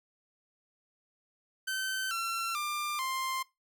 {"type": "tone with pitch steps", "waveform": "sawtooth", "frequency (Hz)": [1538, 1354.5, 1192.8, 1050.5], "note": ["G6", "E6", "D6", "C6"], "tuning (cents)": [-33, 47, 27, 7], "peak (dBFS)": -28, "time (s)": [1.67, 3.43], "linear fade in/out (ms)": 10, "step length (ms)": 440, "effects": ["noise-tail reverb RT60 0.2 s tail -20 dB re dry"]}